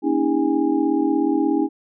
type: tone cluster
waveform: sine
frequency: 239.5 / 285.1 / 321.8 / 405.7 / 820 Hz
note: A#3 / C#4 / E4 / G#4 / G#5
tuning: +47 / +49 / -42 / -41 / -22 cents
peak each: -29 / -20 / -20 / -26 / -29 dBFS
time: 0.02-1.69 s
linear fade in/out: 50 ms
effects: none